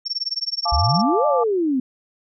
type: tone with tremolo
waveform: sine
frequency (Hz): 5460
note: F8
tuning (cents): -40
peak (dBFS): -19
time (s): 0.05-1.02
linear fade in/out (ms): 20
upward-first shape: sine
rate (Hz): 19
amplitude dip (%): 100
type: chord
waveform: sine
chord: D minor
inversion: first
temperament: equal with one note detuned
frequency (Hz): 698.5 / 865.4 / 1174.7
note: F5 / A5 / D6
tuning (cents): 0 / -29 / 0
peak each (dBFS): -23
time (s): 0.65-1.44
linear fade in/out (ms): 10
type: exponential two-way sweep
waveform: sine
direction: up then down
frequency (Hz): 60 to 620 to 247.8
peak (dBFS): -17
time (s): 0.72-1.8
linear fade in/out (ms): 5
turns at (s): 1.26
effects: none